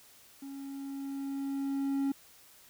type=tone with level ramp; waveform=triangle; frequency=275.2 Hz; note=C#4; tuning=12 cents flat; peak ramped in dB=-39 to -25 dBFS; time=0.42-2.12 s; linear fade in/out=5 ms; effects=white hiss -58 dBFS RMS until 2.69 s